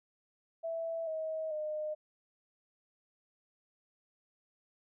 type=tone with pitch steps; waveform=sine; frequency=659.3 / 635 / 611.6 Hz; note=E5 / D#5 / D#5; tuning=0 / +35 / -30 cents; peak=-34 dBFS; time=0.63-1.95 s; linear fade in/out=20 ms; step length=440 ms; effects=none